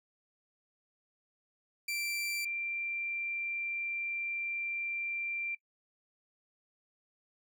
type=tone pair in turn; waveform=sawtooth / sine; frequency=2349 / 2363 Hz; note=D7 / D7; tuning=0 / +10 cents; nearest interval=unison; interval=10 cents; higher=second; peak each=-30 / -33 dBFS; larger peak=first; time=1.88-2.45 / 2.45-5.55 s; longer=second; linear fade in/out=5 ms; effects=noise-tail reverb RT60 0.1 s tail -23 dB re dry